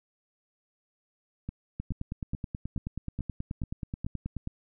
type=two click trains; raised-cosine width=5 ms; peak=-21 / -22 dBFS; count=26 / 7; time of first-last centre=1.8-4.474 / 1.49-4.065 s; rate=9.35 / 2.33 Hz; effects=none